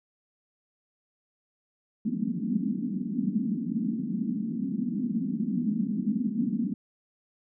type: band-pass noise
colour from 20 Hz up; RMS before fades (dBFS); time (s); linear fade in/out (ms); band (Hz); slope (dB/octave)
white; -29; 2.05-6.74; 2; 190 to 250; 48
effects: none